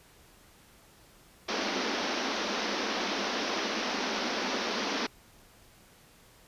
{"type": "band-pass noise", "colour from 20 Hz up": "pink", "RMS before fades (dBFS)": -32, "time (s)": [1.48, 5.07], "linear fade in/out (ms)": 10, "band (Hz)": [200, 6000], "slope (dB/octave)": 96, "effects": ["pink hiss -58 dBFS RMS until 6.47 s", "resampled to 32000 Hz"]}